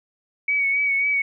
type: tone with vibrato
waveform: sine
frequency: 2248 Hz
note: C#7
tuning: 24 cents sharp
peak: -18 dBFS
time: 0.48-1.22 s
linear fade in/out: 5 ms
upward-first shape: sine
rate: 3.7 Hz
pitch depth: 33 cents each way
effects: none